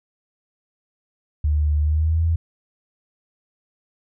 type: tone with pitch glide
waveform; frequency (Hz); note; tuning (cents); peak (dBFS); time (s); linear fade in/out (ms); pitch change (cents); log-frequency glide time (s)
sine; 74.8 to 82.52; D2 to E2; +32 to +2; -16; 1.44-2.36; 5; +170; 1.81-2.24
effects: none